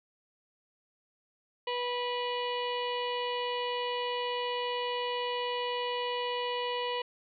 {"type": "harmonic tone", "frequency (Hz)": 489.5, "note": "B4", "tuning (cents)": -15, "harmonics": [1, 2, 4, 5, 6, 7, 8, 9], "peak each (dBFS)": [-34, -35, -42, -44, -38, -50, -51, -50], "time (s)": [1.67, 7.02], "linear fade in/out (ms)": 5, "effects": []}